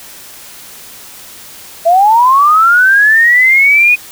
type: linear sweep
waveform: sine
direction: up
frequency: 651 to 2489 Hz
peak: -4 dBFS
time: 1.85-3.96 s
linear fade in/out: 20 ms
effects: white hiss -33 dBFS RMS until 4.11 s